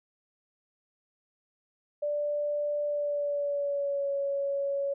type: tone with pitch glide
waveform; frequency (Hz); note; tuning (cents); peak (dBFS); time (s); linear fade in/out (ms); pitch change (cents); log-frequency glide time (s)
sine; 587.3 to 558.8; D5 to C#5; 0 to +14; -27; 2.02-4.94; 10; -86; 2.85-4.11
effects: none